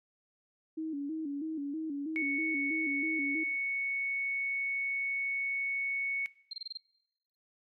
sine tone with vibrato, 300 Hz, D4, 37 cents sharp, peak -33 dBFS, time 0.77-3.44 s, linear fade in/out 10 ms, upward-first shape square, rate 3.1 Hz, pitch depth 98 cents each way
sine tone, 2217 Hz, C#7, in tune, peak -30 dBFS, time 2.16-6.26 s, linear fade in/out 0 ms
sine tone bursts, 4173 Hz, C8, 5 cents flat, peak -36 dBFS, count 6, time 6.51-6.774 s, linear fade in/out 5 ms, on 24 ms, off 24 ms
effects noise-tail reverb RT60 0.9 s tail -21 dB re dry + MP3 64 kbps

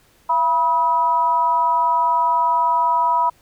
sine tone with amplitude modulation, 975 Hz, B5, 23 cents flat, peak -11 dBFS, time 0.29-3.3 s, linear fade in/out 10 ms, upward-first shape sine, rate 296 Hz, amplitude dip 70%, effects pink hiss -56 dBFS RMS until 3.41 s

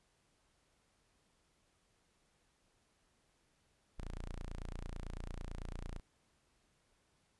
sawtooth tone, 29 Hz, A#0, 8 cents flat, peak -38 dBFS, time 3.98-6 s, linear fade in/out 10 ms, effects pink hiss -75 dBFS RMS until 7.39 s + resampled to 24000 Hz

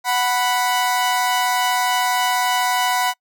sawtooth tone pair together, 740 / 987.8 Hz, F#5 / B5, 0 / 0 cents, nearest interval perfect fourth, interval 500 cents, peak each -16 dBFS, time 0.04-3.14 s, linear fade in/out 50 ms, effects noise-tail reverb RT60 0.1 s tail -26 dB re dry

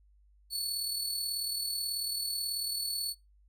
sawtooth tone with amplitude modulation, 4435 Hz, C#8, in tune, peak -27 dBFS, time 0.5-3.15 s, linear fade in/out 50 ms, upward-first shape sine, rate 38.3 Hz, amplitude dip 40%, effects noise-tail reverb RT60 0.2 s tail -21 dB re dry + added 50 Hz sine -60 dBFS peak until 3.48 s

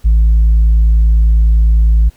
sine tone with tanh clipping, 55 Hz, A1, in tune, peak -6 dBFS, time 0.04-2.1 s, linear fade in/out 20 ms, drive 1 dB, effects pink hiss -50 dBFS RMS until 2.16 s

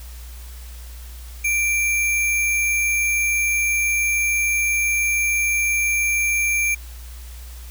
sine tone with sample-and-hold, 2353 Hz, D7, 3 cents sharp, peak -17 dBFS, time 1.44-6.75 s, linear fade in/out 10 ms, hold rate 8820 Hz, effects added 60 Hz sine -34 dBFS peak until 7.7 s + white hiss -45 dBFS RMS until 7.7 s

